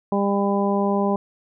harmonic tone, 200.1 Hz, G3, 36 cents sharp, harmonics 1 / 2 / 3 / 4 / 5, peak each -21 / -24 / -26 / -27 / -28 dBFS, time 0.12-1.16 s, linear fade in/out 2 ms, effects none

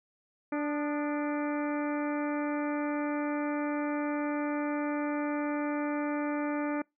harmonic tone with a mistuned harmonic, 293.6 Hz, D4, in tune, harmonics 1 / 2 / 3 / 4 / 5 / 6 / 7 / 8, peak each -30 / -36 / -40 / -42 / -44 / -46 / -47 / -48 dBFS, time 0.52-6.82 s, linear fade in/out 5 ms, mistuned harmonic 4, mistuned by +59 cents, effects noise-tail reverb RT60 0.2 s tail -26 dB re dry

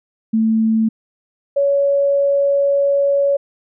sine tone pair in turn, 222 / 561.3 Hz, A3 / C#5, +16 / +22 cents, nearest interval octave + major third, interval 1606 cents, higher second, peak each -12 dBFS, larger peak neither, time 0.33-0.89 / 1.56-3.37 s, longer second, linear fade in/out 10 ms, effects none

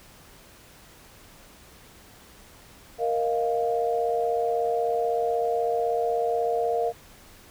sine chord, Bb suspended fourth, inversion none, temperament equal, 466.2 / 622.3 / 698.5 Hz, Bb4 / Eb5 / F5, 0 / 0 / 0 cents, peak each -25 / -31 / -26 dBFS, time 2.98-6.93 s, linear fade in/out 50 ms, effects pink hiss -51 dBFS RMS until 7.5 s

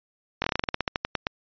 slowing click train, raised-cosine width 0.3 ms, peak -8 dBFS, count 16, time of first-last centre 0.42-1.269 s, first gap 21 ms, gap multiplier 1.13, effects resampled to 11025 Hz

